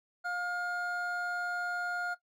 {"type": "tone pair together", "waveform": "triangle", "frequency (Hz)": [710, 1420], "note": ["F5", "F6"], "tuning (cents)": [28, 28], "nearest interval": "octave", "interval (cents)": 1200, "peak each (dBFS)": [-36, -31], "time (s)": [0.24, 2.15], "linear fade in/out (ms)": 20, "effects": ["noise-tail reverb RT60 0.1 s tail -17 dB re dry", "AAC 64 kbps"]}